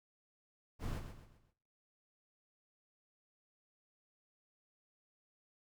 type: noise with echo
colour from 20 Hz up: brown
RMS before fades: -40 dBFS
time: 0.79-1.02 s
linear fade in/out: 50 ms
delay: 130 ms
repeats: 4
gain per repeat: -8 dB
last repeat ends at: 1.54 s
effects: noise-tail reverb RT60 0.6 s tail -19 dB re dry